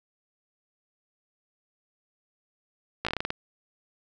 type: slowing click train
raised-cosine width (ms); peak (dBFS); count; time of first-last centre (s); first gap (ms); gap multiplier
0.3; -12; 9; 3.05-3.304; 16; 1.19
effects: none